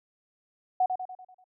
sine tone with echo, 740 Hz, F#5, in tune, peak -20 dBFS, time 0.8-0.86 s, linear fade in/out 5 ms, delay 97 ms, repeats 6, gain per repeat -6 dB, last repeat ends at 1.442 s, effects none

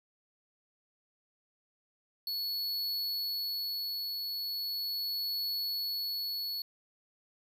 square tone with tremolo, 4400 Hz, C#8, 14 cents flat, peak -32 dBFS, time 2.27-6.62 s, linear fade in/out 2 ms, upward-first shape triangle, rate 0.39 Hz, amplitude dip 30%, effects 12-bit

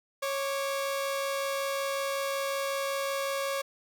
sawtooth tone pair together, 550.3 / 1166 Hz, C#5 / D6, -13 / -13 cents, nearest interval octave + minor second, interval 1300 cents, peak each -26 / -34 dBFS, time 0.22-3.62 s, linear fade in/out 10 ms, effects none

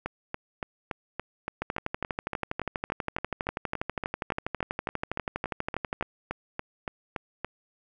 two click trains, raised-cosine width 0.5 ms, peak -14 / -16 dBFS, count 55 / 27, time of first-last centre 1.62-6.01 / 0.06-7.446 s, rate 12.3 / 3.52 Hz, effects none

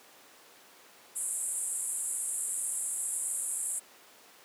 pink band-pass noise, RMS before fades -34 dBFS, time 1.15-3.8 s, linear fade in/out 20 ms, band 7600 to 11000 Hz, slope 96 dB/octave, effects pink hiss -55 dBFS RMS until 4.44 s + high-pass 400 Hz 12 dB/octave

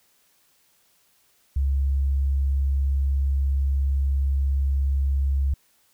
sine tone, 68.5 Hz, C#2, 20 cents flat, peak -19 dBFS, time 1.56-5.54 s, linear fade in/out 5 ms, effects white hiss -63 dBFS RMS until 5.93 s

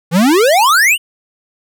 square exponential sweep, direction up, 155.56 to 3053 Hz, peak -8 dBFS, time 0.11-0.98 s, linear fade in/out 50 ms, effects none

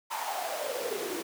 pink noise with high-pass filter sweep, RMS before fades -34 dBFS, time 0.1-1.23 s, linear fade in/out 20 ms, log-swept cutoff 960 to 330 Hz, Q 6.5, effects none

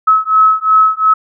sine beating tone pair, 1288 / 1290.8 Hz, E6 / E6, -41 / -37 cents, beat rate 2.8 Hz, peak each -10 dBFS, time 0.07-1.14 s, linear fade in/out 10 ms, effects none

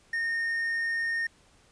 triangle tone with quantisation, 1837 Hz, A#6, 26 cents flat, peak -25 dBFS, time 0.13-1.27 s, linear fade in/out 5 ms, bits 9, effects pink hiss -61 dBFS RMS until 1.71 s + resampled to 22050 Hz

